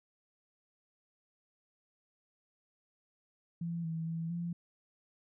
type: tone with pitch steps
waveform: sine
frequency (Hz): 169 / 162.7 / 164.6 / 171.5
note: E3 / E3 / E3 / F3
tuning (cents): +43 / -22 / -2 / -31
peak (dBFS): -34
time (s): 3.61-4.53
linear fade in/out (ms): 5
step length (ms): 230
effects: none